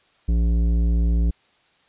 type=tone with tanh clipping; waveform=sine; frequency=57.4 Hz; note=A#1; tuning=26 cents flat; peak=-18 dBFS; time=0.28-1.31 s; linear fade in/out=10 ms; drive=12 dB; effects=white hiss -60 dBFS RMS until 1.88 s + resampled to 8000 Hz